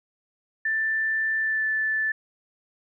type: tone with pitch glide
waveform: sine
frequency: 1770 to 1752.7 Hz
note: A6 to A6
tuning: +10 to -7 cents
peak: -22 dBFS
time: 0.65-2.12 s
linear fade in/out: 5 ms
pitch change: -17 cents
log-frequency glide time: 1.39-1.66 s
effects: none